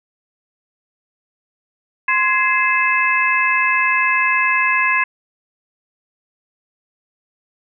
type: harmonic tone with a mistuned harmonic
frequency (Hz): 521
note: C5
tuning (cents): -7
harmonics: 2 / 3 / 4 / 5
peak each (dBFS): -19 / -19 / -19 / -19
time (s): 2.08-5.04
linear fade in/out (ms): 5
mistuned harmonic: 3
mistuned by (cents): +120
effects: none